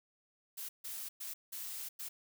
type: noise bursts at uneven times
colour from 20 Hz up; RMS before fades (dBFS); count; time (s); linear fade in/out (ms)
blue; -43; 5; 0.57-0.69 / 0.84-1.09 / 1.2-1.34 / 1.52-1.89 / 1.99-2.09; 10
effects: none